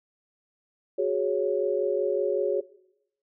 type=chord; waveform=sine; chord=F# suspended second; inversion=none; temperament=equal; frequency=370 / 415.3 / 554.4 Hz; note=F#4 / G#4 / C#5; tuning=0 / 0 / 0 cents; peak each=-27 dBFS; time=0.98-2.61 s; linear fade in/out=10 ms; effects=noise-tail reverb RT60 0.8 s tail -19 dB re dry